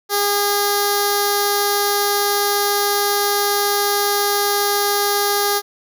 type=tone with notch filter; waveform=5% pulse; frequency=407.3 Hz; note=G#4; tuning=34 cents flat; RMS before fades=-18 dBFS; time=0.09-5.62 s; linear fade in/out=50 ms; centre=2600 Hz; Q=0.62; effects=none